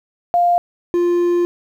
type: tone pair in turn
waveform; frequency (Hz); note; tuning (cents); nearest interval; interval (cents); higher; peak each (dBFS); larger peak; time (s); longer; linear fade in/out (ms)
sine / triangle; 700 / 349.2; F5 / F4; +4 / 0; octave; 1204; first; -11; neither; 0.34-0.58 / 0.94-1.45; second; 0
effects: 8-bit